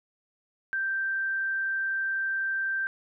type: tone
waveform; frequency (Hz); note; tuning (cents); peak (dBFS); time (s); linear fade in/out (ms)
sine; 1568; G6; 0; -26; 0.73-2.87; 0
effects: none